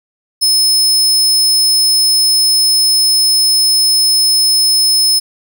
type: tone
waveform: sawtooth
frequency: 5200 Hz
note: E8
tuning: 24 cents flat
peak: -6 dBFS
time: 0.41-5.2 s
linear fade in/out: 20 ms
effects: none